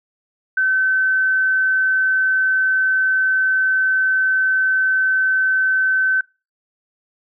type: tone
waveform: sine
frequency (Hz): 1530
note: G6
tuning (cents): -42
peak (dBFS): -14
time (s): 0.57-6.21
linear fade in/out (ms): 5
effects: noise-tail reverb RT60 0.3 s tail -25 dB re dry